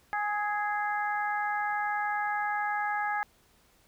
harmonic tone with a mistuned harmonic, 415.3 Hz, G#4, in tune, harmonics 2 / 3 / 4 / 5, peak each -30 / -36 / -33 / -40 dBFS, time 0.13-3.23 s, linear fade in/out 0 ms, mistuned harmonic 3, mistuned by +21 cents, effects pink hiss -64 dBFS RMS until 3.87 s

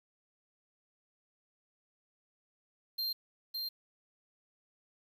square tone with echo, 4181 Hz, C8, 2 cents flat, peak -33 dBFS, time 2.98-3.13 s, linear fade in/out 10 ms, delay 560 ms, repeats 1, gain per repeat -3 dB, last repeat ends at 3.69 s, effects 10-bit

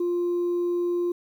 sine tone, 350 Hz, F4, 4 cents sharp, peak -20 dBFS, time 0-1.12 s, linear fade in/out 5 ms, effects tanh soft clip ceiling -21 dBFS + 9-bit

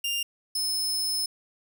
sawtooth tone pair in turn, 2800 / 5216 Hz, F7 / E8, +4 / -19 cents, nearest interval major seventh, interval 1077 cents, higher second, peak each -23 dBFS, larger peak neither, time 0.04-0.23 / 0.55-1.26 s, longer second, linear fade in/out 5 ms, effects none

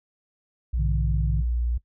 sine tone with pitch glide, 60 to 59.31 Hz, B1 to A#1, -49 to +31 cents, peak -22 dBFS, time 0.73-1.78 s, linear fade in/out 10 ms, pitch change -20 cents, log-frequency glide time 1.03-1.65 s
sine chord, Ab suspended fourth, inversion none, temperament equal with one note detuned, 103.83 / 135.11 / 155.56 Hz, Ab2 / Db3 / Eb3, 0 / -44 / 0 cents, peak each -31 / -31 / -28 dBFS, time 0.76-1.44 s, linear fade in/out 50 ms
effects noise-tail reverb RT60 0.1 s tail -18 dB re dry

